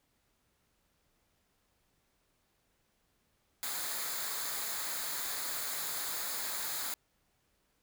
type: noise with comb filter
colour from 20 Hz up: white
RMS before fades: -37 dBFS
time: 3.63-6.94 s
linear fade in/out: 0 ms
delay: 0.35 ms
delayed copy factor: -0.6
effects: pink hiss -75 dBFS RMS until 7.82 s